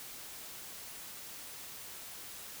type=silence; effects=white hiss -47 dBFS RMS until 2.6 s